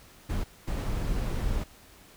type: noise bursts at uneven times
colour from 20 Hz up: brown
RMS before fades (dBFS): -29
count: 2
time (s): 0.29-0.44 / 0.67-1.64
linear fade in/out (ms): 10
effects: pink hiss -54 dBFS RMS until 2.16 s